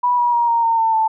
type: tone with pitch steps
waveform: sine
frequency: 980 / 963.2 / 946.6 / 930.4 / 914.4 / 898.7 / 883.2 Hz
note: B5 / B5 / A#5 / A#5 / A#5 / A5 / A5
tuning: -14 / -44 / +26 / -4 / -34 / +36 / +6 cents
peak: -13 dBFS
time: 0.03-1.08 s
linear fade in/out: 10 ms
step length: 150 ms
effects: none